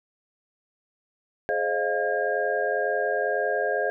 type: tone cluster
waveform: sine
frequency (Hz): 422.3 / 528 / 618 / 700 / 1619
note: G#4 / C5 / D#5 / F5 / G#6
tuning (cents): +29 / +16 / -12 / +4 / -45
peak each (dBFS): -29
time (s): 1.49-3.9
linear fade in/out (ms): 0
effects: none